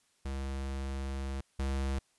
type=tone pair in turn; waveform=square; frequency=67.6 / 67.6 Hz; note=C#2 / C#2; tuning=-43 / -43 cents; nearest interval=unison; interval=0 cents; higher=neither; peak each=-35 / -31 dBFS; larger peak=second; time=0.25-1.41 / 1.59-1.99 s; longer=first; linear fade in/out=5 ms; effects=white hiss -71 dBFS RMS until 2.18 s + resampled to 24000 Hz